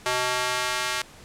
square tone with high-pass filter sweep, 125.5 Hz, B2, 28 cents sharp, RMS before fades -26 dBFS, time 0.06-1.02 s, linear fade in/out 0 ms, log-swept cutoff 710 to 1400 Hz, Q 0.75, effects pink hiss -48 dBFS RMS until 1.24 s + low-pass 10000 Hz 12 dB/octave

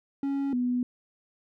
triangle / sine tone pair in turn, 277.2 / 247 Hz, C#4 / B3, 0 / 0 cents, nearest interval major second, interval 200 cents, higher first, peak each -24 dBFS, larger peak neither, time 0.23-0.53 / 0.53-0.83 s, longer neither, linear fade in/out 2 ms, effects none

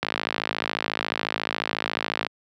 click train, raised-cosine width 0.3 ms, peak -7 dBFS, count 122, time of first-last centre 0.03-2.267 s, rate 54.1 Hz, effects high-pass 150 Hz 12 dB/octave

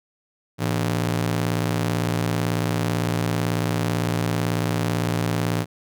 sawtooth ring-modulated tone, 137 Hz, C#3, 20 cents flat, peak -14 dBFS, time 0.58-5.66 s, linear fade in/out 50 ms, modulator 29 Hz, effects none

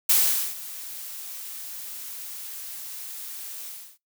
blue noise with ADSR envelope, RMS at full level -18 dBFS, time 0.09-3.98 s, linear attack 7 ms, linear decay 440 ms, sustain -19 dB, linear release 310 ms, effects noise-tail reverb RT60 0.2 s tail -24 dB re dry

